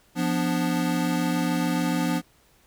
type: chord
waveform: square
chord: B diminished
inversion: second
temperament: equal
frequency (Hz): 174.61 / 246.9 / 293.7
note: F3 / B3 / D4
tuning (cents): 0 / 0 / 0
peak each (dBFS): -27 / -28 / -28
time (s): 0.15-2.22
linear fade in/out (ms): 50
effects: pink hiss -60 dBFS RMS until 2.66 s